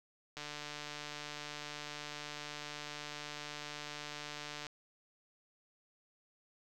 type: click train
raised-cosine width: 0.2 ms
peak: -26 dBFS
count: 637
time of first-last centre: 0.37-4.667 s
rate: 148 Hz
effects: none